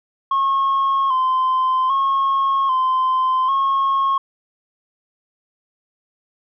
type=tone with vibrato; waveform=sine; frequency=1061 Hz; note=C6; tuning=24 cents sharp; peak=-13 dBFS; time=0.31-4.18 s; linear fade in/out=5 ms; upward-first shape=square; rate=0.63 Hz; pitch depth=43 cents each way; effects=tanh soft clip ceiling -13 dBFS